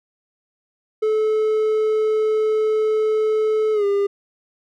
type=tone with pitch glide; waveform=triangle; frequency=433.2 to 401.9 Hz; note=A4 to G4; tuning=-27 to +43 cents; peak=-14 dBFS; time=1.02-4.07 s; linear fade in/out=10 ms; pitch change=-130 cents; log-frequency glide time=3.73-3.85 s; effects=none